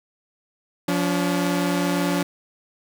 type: tone pair together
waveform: sawtooth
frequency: 176.6 / 285.8 Hz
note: F3 / D4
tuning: +20 / -47 cents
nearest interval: minor sixth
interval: 833 cents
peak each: -19 dBFS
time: 0.88-2.23 s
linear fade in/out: 5 ms
effects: none